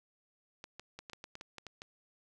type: clicks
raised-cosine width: 0.2 ms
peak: -28 dBFS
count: 11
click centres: 0.641 / 0.796 / 0.99 / 1.098 / 1.133 / 1.241 / 1.354 / 1.411 / 1.583 / 1.667 / 1.819 s
effects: none